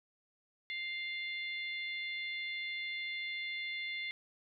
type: harmonic tone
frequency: 698.5 Hz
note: F5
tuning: in tune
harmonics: 3 / 4 / 5 / 6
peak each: -38 / -51 / -44 / -52 dBFS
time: 0.7-4.11 s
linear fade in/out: 0 ms
effects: none